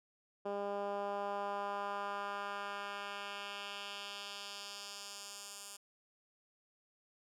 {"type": "tone with band-pass filter sweep", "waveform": "10% pulse", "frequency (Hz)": 201.6, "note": "G3", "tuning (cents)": 49, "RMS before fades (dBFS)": -42, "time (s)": [0.45, 5.77], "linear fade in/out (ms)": 10, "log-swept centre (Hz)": [500, 8400], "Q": 1.3, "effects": []}